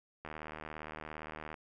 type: click train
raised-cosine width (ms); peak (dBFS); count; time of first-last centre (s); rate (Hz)
0.5; -28; 101; 0.25-1.542; 77.4
effects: none

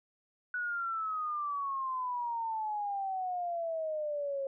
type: exponential sweep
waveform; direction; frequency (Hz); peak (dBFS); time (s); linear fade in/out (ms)
sine; down; 1480 to 540; -32; 0.54-4.47; 2
effects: none

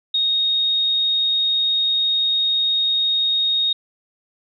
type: tone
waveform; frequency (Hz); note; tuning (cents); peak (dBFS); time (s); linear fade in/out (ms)
sine; 3729; A#7; 0; -16; 0.14-3.73; 5
effects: none

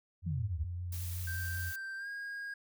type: tone with vibrato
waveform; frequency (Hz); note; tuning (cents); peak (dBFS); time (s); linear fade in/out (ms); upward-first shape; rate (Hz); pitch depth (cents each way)
sine; 88.4; F2; +22; -36; 0.22-1.73; 50; sine; 5.3; 19
type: exponential sweep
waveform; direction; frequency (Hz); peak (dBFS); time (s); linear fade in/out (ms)
sine; down; 174.61 to 65.41; -33; 0.26-0.65; 10
type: noise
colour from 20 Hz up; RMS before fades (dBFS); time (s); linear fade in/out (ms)
blue; -45; 0.92-1.76; 5
type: tone with pitch glide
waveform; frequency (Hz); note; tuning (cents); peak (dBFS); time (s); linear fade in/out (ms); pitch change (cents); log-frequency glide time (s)
triangle; 1568 to 1631.8; G6 to G#6; 0 to -31; -37; 1.27-2.54; 5; +69; 1.97-2.08
effects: none

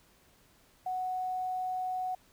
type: tone with quantisation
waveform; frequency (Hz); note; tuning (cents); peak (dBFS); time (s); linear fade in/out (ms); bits
sine; 740; F#5; 0; -31; 0.86-2.15; 5; 10
effects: pink hiss -64 dBFS RMS until 2.32 s

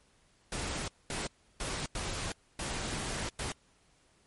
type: noise bursts at uneven times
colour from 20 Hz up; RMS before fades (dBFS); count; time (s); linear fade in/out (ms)
pink; -36; 6; 0.52-0.88 / 1.1-1.27 / 1.6-1.86 / 1.95-2.32 / 2.59-3.29 / 3.39-3.52; 2
effects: pink hiss -67 dBFS RMS until 4.26 s + MP3 48 kbps

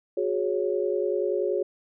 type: chord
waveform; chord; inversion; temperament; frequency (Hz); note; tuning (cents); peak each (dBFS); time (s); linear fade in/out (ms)
sine; F# suspended second; none; equal with one note detuned; 364.9 / 415.3 / 554.4; F#4 / G#4 / C#5; -24 / 0 / 0; -27 / -27 / -29; 0.17-1.63; 5
effects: none

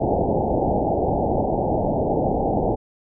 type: low-pass noise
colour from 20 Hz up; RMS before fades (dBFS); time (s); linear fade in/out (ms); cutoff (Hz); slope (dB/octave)
white; -21; 0-2.76; 20; 840; 96
effects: none

